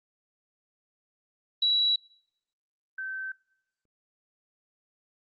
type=tone pair in turn; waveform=sine; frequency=3911 / 1544 Hz; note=B7 / G6; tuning=-18 / -27 cents; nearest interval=octave + major third; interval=1609 cents; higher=first; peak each=-21 / -32 dBFS; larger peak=first; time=1.62-1.96 / 2.98-3.32 s; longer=neither; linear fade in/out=5 ms; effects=noise-tail reverb RT60 0.7 s tail -24 dB re dry + Opus 32 kbps